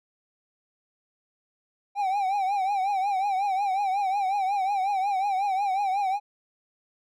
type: tone with vibrato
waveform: triangle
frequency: 784 Hz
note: G5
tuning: in tune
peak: -21 dBFS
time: 1.95-6.2 s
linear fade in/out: 50 ms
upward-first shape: triangle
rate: 5.5 Hz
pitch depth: 110 cents each way
effects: none